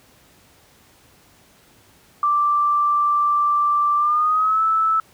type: tone with pitch glide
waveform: sine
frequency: 1174.7 to 1311 Hz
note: D6 to E6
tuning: 0 to -10 cents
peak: -15 dBFS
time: 2.23-5 s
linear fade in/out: 2 ms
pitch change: +190 cents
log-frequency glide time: 3.97-4.62 s
effects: pink hiss -53 dBFS RMS until 5.13 s + high-pass 60 Hz 12 dB/octave